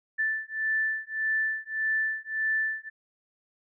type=beating tone pair; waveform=sine; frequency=1760 / 1761.7 Hz; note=A6 / A6; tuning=0 / +2 cents; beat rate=1.7 Hz; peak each=-29 dBFS; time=0.18-2.9 s; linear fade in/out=20 ms; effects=none

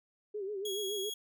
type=tone with vibrato; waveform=sine; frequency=401.8 Hz; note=G4; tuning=43 cents sharp; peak=-35 dBFS; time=0.34-1.1 s; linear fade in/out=10 ms; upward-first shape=sine; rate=7.1 Hz; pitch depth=100 cents each way
type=tone; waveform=sawtooth; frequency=3320 Hz; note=G#7; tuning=1 cent flat; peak=-34 dBFS; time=0.65-1.14 s; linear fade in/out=5 ms
effects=none

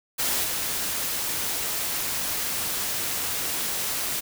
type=noise with level steps; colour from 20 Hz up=white; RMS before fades=-25 / -28 dBFS; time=0.18-4.21 s; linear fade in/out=20 ms; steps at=0.43 s; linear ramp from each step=20 ms; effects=none

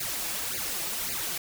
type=noise with flanger; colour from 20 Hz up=white; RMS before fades=-32 dBFS; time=0-1.38 s; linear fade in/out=5 ms; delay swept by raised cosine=0.43 to 6.03 ms; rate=1.8 Hz; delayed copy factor=+0.95; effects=none

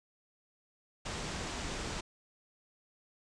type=low-pass noise; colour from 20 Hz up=pink; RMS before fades=-39 dBFS; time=1.05-2.01 s; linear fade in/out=10 ms; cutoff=8300 Hz; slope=48 dB/octave; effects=none

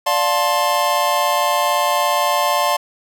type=chord; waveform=square; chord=D minor seventh; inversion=none; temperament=just; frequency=587.3 / 704.8 / 881 / 1057.2 Hz; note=D5 / F5 / A5 / C6; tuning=0 / +16 / +2 / +18 cents; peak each=-22 / -22 / -22 / -20 dBFS; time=0.06-2.77 s; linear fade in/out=10 ms; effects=none

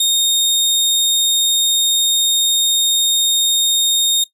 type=tone; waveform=sawtooth; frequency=3694 Hz; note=A#7; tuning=16 cents flat; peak=-9 dBFS; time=0-4.24 s; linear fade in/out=5 ms; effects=noise-tail reverb RT60 0.1 s tail -18 dB re dry + resampled to 32000 Hz

